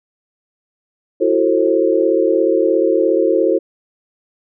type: chord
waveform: sine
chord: F# half-diminished seventh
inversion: third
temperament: just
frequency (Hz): 333 / 370 / 444 / 532.8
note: E4 / F#4 / A4 / C5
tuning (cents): +18 / 0 / +16 / +31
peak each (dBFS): -17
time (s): 1.2-3.59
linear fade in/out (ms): 20
effects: none